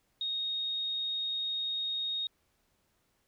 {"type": "tone", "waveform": "sine", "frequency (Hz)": 3729, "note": "A#7", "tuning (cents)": 0, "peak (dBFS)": -31, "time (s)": [0.21, 2.27], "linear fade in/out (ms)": 2, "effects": ["pink hiss -74 dBFS RMS until 3.27 s"]}